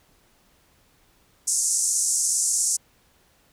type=band-pass noise; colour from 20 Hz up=pink; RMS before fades=-23 dBFS; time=1.47-2.77 s; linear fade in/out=10 ms; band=6000 to 9700 Hz; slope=48 dB/octave; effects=pink hiss -61 dBFS RMS until 3.52 s